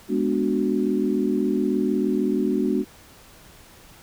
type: chord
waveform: sine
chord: G# half-diminished seventh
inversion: none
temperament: equal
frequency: 207.7 / 246.9 / 293.7 / 370 Hz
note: G#3 / B3 / D4 / F#4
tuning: 0 / 0 / 0 / 0 cents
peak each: -25 dBFS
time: 0.08-2.85 s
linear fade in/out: 50 ms
effects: pink hiss -49 dBFS RMS until 4.02 s